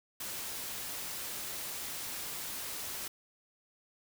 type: noise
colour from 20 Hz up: white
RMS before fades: -40 dBFS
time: 0.2-3.08 s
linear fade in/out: 5 ms
effects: none